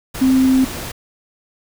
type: tone in noise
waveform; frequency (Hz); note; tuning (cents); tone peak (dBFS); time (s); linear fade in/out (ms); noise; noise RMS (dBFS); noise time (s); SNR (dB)
sine; 261.6; C4; 0; -10; 0.21-0.65; 10; pink; -28; 0.14-0.92; +15
effects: none